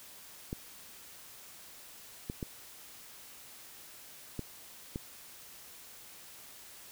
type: clicks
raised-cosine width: 3 ms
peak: -23 dBFS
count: 5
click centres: 0.529 / 2.299 / 2.428 / 4.393 / 4.959 s
effects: white hiss -52 dBFS RMS until 6.91 s